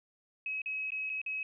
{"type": "tone with dropouts", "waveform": "sine", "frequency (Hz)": 2556, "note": "D#7", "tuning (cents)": 46, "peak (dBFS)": -33, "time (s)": [0.46, 1.43], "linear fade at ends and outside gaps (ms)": 2, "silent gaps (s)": [[0.618, 0.659], [0.905, 0.919], [1.095, 1.099], [1.216, 1.262]], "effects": []}